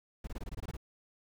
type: noise bursts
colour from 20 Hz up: brown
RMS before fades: -39 dBFS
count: 10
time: 0.24-0.768 s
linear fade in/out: 5 ms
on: 33 ms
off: 22 ms
effects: none